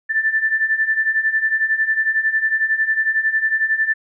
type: beating tone pair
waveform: sine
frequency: 1760 / 1771 Hz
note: A6 / A6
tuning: 0 / +11 cents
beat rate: 11 Hz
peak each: -21 / -17 dBFS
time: 0.09-3.94 s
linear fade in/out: 20 ms
effects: none